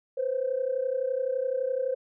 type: tone pair together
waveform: sine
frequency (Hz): 498.2 / 530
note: B4 / C5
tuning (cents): +15 / +22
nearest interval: minor second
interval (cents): 107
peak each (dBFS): -29 / -27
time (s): 0.17-1.95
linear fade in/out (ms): 10
effects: tanh soft clip ceiling -18 dBFS